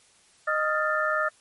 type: tone cluster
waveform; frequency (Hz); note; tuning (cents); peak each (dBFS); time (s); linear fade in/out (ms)
sine; 617 / 1250 / 1389 / 1773; D#5 / D#6 / F6 / A6; -15 / +8 / -10 / +13; -28; 0.47-1.29; 10
effects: white hiss -59 dBFS RMS until 1.4 s + MP3 48 kbps